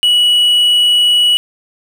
triangle tone with quantisation, 2933 Hz, F#7, 16 cents flat, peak -6 dBFS, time 0.03-1.37 s, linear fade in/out 0 ms, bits 6, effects none

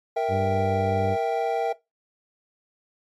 triangle chord, E diminished, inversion second, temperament equal, 466.2 / 659.3 / 784 Hz, Bb4 / E5 / G5, 0 / 0 / 0 cents, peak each -24 dBFS, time 0.16-1.73 s, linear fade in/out 10 ms
harmonic tone, 98.2 Hz, G2, 4 cents sharp, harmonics 1 / 2 / 3 / 4 / 5 / 6, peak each -26 / -32 / -36 / -38 / -40 / -42 dBFS, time 0.28-1.17 s, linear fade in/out 50 ms
effects noise-tail reverb RT60 0.2 s tail -19 dB re dry + MP3 64 kbps

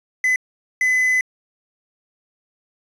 triangle tone bursts at uneven times, 2016 Hz, B6, 35 cents sharp, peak -13 dBFS, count 2, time 0.24-0.36 / 0.81-1.21 s, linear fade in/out 2 ms, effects resampled to 32000 Hz + 7-bit

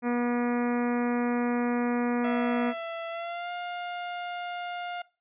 harmonic tone, 241.5 Hz, B3, 39 cents flat, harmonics 1 / 2 / 3 / 4 / 5 / 6 / 7 / 8 / 9 / 10, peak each -26 / -32 / -36 / -38 / -40 / -42 / -43 / -44 / -45 / -46 dBFS, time 0.02-2.74 s, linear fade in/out 50 ms
sawtooth tone with pitch glide, 667 to 706.7 Hz, E5 to F5, +20 to +20 cents, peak -29 dBFS, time 2.24-5.02 s, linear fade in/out 5 ms, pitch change +100 cents, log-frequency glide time 3.09-3.51 s
effects noise-tail reverb RT60 0.3 s tail -20 dB re dry + resampled to 8000 Hz

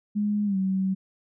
sine tone with pitch glide, 207.7 to 190.46 Hz, G#3 to G3, 0 to -50 cents, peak -22 dBFS, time 0.15-0.95 s, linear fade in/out 20 ms, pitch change -150 cents, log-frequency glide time 0.45-0.57 s, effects none

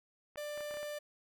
clicks, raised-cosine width 0.5 ms, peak -35 dBFS, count 7, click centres 0.358 / 0.576 / 0.607 / 0.71 / 0.741 / 0.771 / 0.83 s
45% pulse tone, 592 Hz, D5, 14 cents sharp, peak -39 dBFS, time 0.37-0.99 s, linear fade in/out 10 ms
effects none

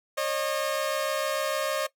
sawtooth tone pair together, 544 / 610.6 Hz, C#5 / D#5, -33 / -33 cents, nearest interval major second, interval 200 cents, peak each -25 dBFS, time 0.17-1.87 s, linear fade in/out 10 ms, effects noise-tail reverb RT60 0.1 s tail -18 dB re dry

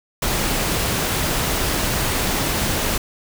pink noise, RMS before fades -21 dBFS, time 0.22-2.98 s, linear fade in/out 5 ms, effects none

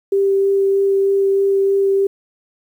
sine tone with vibrato, 392.9 Hz, G4, 4 cents sharp, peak -12 dBFS, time 0.12-2.07 s, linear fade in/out 5 ms, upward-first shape sine, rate 3.2 Hz, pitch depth 8 cents each way, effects 8-bit

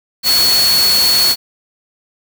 sine tone in noise, 4385 Hz, C#8, 20 cents flat, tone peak -10 dBFS, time 0.23-1.36 s, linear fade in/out 50 ms, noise white, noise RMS -17 dBFS, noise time 0.23-1.36 s, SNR +4 dB, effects none

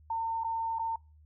sine tone with dropouts, 907 Hz, A#5, 48 cents flat, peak -29 dBFS, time 0.1-0.96 s, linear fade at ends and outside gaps 5 ms, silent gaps 0.437-0.444 / 0.787-0.793 s, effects noise-tail reverb RT60 0.3 s tail -25 dB re dry + added 76 Hz sine -55 dBFS peak until 1.25 s

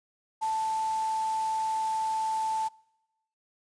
sine tone in noise, 880 Hz, A5, in tune, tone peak -26 dBFS, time 0.41-2.69 s, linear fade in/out 20 ms, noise white, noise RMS -44 dBFS, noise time 0.41-2.69 s, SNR +15 dB, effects noise-tail reverb RT60 1.0 s tail -26 dB re dry + resampled to 22050 Hz

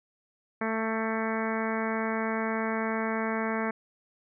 harmonic tone with a mistuned harmonic, 222.1 Hz, A3, 16 cents sharp, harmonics 1 / 2 / 3 / 4 / 5 / 6 / 7 / 8 / 9 / 10, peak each -31 / -34 / -36 / -37 / -38 / -39 / -39 / -40 / -41 / -41 dBFS, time 0.61-3.71 s, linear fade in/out 5 ms, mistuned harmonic 7, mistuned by +20 cents, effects none

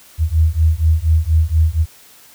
sine beating tone pair, 77.8 / 82 Hz, D#2 / E2, 0 / -9 cents, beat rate 4.2 Hz, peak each -14 dBFS, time 0.18-1.86 s, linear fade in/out 50 ms, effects white hiss -45 dBFS RMS until 2.34 s

